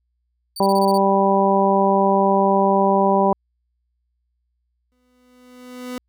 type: tone bursts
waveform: sawtooth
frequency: 4578 Hz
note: D8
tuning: 45 cents flat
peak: -27 dBFS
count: 7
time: 0.56-0.979 s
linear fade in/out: 5 ms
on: 41 ms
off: 22 ms
type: harmonic tone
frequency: 196 Hz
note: G3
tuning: in tune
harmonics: 1 / 2 / 3 / 4 / 5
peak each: -20 / -20 / -20 / -20 / -20 dBFS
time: 0.6-3.33 s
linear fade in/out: 2 ms
type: tone with exponential growth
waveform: 30% pulse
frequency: 249.8 Hz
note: B3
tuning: 20 cents sharp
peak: -23 dBFS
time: 4.92-5.98 s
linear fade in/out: 0 ms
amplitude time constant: 230 ms
effects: added 60 Hz sine -68 dBFS peak until 6.08 s